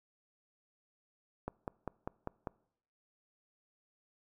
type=click train; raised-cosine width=1 ms; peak=-23 dBFS; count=6; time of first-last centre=1.48-2.472 s; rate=5.04 Hz; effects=noise-tail reverb RT60 0.7 s tail -24 dB re dry